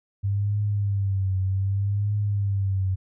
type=tone with vibrato; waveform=sine; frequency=99 Hz; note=G2; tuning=18 cents sharp; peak=-21 dBFS; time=0.23-2.96 s; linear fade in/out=20 ms; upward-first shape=triangle; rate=0.65 Hz; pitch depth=88 cents each way; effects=none